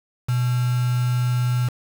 sine tone with quantisation, 123.47 Hz, B2, in tune, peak -18 dBFS, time 0.28-1.69 s, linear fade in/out 10 ms, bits 5, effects none

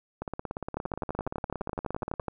two click trains, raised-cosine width 1 ms, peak -19 / -17 dBFS, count 35 / 19, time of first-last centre 0.22-2.197 / 0.77-2.283 s, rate 17.2 / 11.9 Hz, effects none

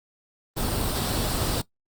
pink noise with comb filter, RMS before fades -26 dBFS, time 0.56-1.62 s, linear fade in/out 20 ms, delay 0.23 ms, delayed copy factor +0.5, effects noise-tail reverb RT60 0.1 s tail -18 dB re dry + Opus 24 kbps

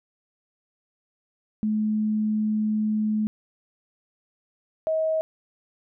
sine tone pair in turn, 214.4 / 635.8 Hz, A3 / D#5, -45 / +37 cents, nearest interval octave + perfect fifth, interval 1882 cents, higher second, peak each -21 dBFS, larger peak neither, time 1.63-3.27 / 4.87-5.21 s, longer first, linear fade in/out 0 ms, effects none

